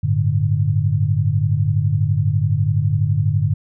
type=chord; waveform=sine; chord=G suspended second; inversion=none; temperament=equal; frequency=98 / 110 / 146.83 Hz; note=G2 / A2 / D3; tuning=0 / 0 / 0 cents; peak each=-19 dBFS; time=0.03-3.54 s; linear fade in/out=10 ms; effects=none